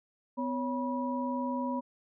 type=tone cluster; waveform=sine; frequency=251.9 / 556 / 971 Hz; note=B3 / C#5 / B5; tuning=+34 / +5 / -30 cents; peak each=-32 / -38 / -35 dBFS; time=0.37-1.81 s; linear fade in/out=20 ms; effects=none